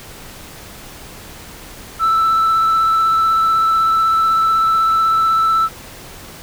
sine tone with vibrato, 1322 Hz, E6, 5 cents sharp, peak -9 dBFS, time 1.99-5.69 s, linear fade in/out 50 ms, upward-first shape sine, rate 16 Hz, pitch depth 13 cents each way, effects tanh soft clip ceiling -10 dBFS + pink hiss -36 dBFS RMS until 6.42 s

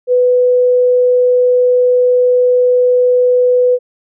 sine tone, 496.9 Hz, B4, 11 cents sharp, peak -7 dBFS, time 0.07-3.79 s, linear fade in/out 50 ms, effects none

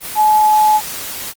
sine tone in noise, 855 Hz, A5, 50 cents flat, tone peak -8 dBFS, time 0.15-0.81 s, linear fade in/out 50 ms, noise white, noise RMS -26 dBFS, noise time 0-1.34 s, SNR +15 dB, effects Opus 24 kbps

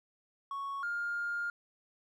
triangle tone pair in turn, 1108.7 / 1409.5 Hz, C#6 / F6, 0 / +16 cents, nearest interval major third, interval 416 cents, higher second, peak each -33 / -29 dBFS, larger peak second, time 0.51-0.83 / 0.83-1.5 s, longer second, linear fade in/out 2 ms, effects tanh soft clip ceiling -30 dBFS

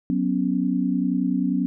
sine chord, F# suspended fourth, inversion none, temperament equal, 185 / 246.9 / 277.2 Hz, F#3 / B3 / C#4, 0 / 0 / 0 cents, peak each -24 dBFS, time 0.1-1.66 s, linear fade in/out 0 ms, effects none

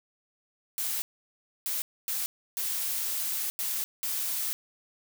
blue noise bursts at uneven times, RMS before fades -31 dBFS, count 6, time 0.78-1.02 / 1.66-1.82 / 2.08-2.26 / 2.57-3.5 / 3.59-3.84 / 4.03-4.53 s, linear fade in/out 0 ms, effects none

